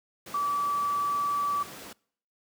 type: tone in noise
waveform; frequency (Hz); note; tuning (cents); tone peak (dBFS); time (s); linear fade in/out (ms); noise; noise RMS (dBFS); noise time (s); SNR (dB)
sine; 1153; D6; -32; -25; 0.34-1.63; 5; pink; -43; 0.26-1.93; +15
effects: noise-tail reverb RT60 0.6 s tail -25 dB re dry + high-pass 150 Hz 12 dB/octave